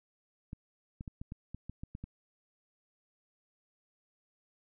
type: clicks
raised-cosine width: 5 ms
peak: -29 dBFS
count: 10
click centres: 0.531 / 1.009 / 1.078 / 1.215 / 1.321 / 1.546 / 1.696 / 1.835 / 1.951 / 2.04 s
effects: none